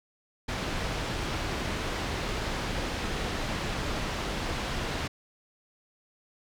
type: low-pass noise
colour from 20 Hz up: pink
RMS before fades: -32 dBFS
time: 0.48-5.08 s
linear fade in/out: 10 ms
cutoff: 4600 Hz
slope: 12 dB/octave
effects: none